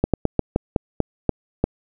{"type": "slowing click train", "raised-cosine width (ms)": 2, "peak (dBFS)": -3, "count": 9, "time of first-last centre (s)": [0.04, 1.64], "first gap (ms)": 97, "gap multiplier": 1.2, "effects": []}